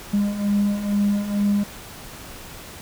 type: beating tone pair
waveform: triangle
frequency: 202.1 / 204.3 Hz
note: G#3 / G#3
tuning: -47 / -28 cents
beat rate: 2.2 Hz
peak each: -22 / -17 dBFS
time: 0.13-1.64 s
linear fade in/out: 10 ms
effects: tanh soft clip ceiling -11 dBFS + pink hiss -39 dBFS RMS until 2.81 s